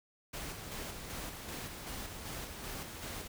pink noise with tremolo, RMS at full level -42 dBFS, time 0.33-3.28 s, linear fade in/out 10 ms, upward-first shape square, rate 2.6 Hz, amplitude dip 35%, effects none

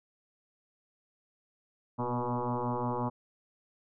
sine tone with frequency modulation, 363.2 Hz, F#4, 32 cents flat, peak -29 dBFS, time 1.98-3.1 s, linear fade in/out 20 ms, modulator 122 Hz, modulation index 5.9, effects none

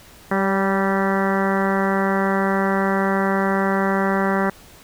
harmonic tone with a mistuned harmonic, 194.7 Hz, G3, 12 cents flat, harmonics 1 / 2 / 3 / 4 / 5 / 6 / 7 / 8 / 9 / 10, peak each -21 / -24 / -26 / -27 / -28 / -29 / -29 / -30 / -31 / -31 dBFS, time 0.31-4.5 s, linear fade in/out 5 ms, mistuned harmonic 3, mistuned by -22 cents, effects pink hiss -46 dBFS RMS until 4.83 s

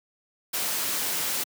white noise, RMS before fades -28 dBFS, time 0.53-1.44 s, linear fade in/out 10 ms, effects high-pass 150 Hz 12 dB/octave

